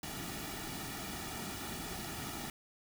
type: noise with comb filter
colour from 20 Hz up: pink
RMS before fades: -42 dBFS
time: 0.03-2.5 s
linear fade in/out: 2 ms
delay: 1.9 ms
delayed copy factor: -0.65
effects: none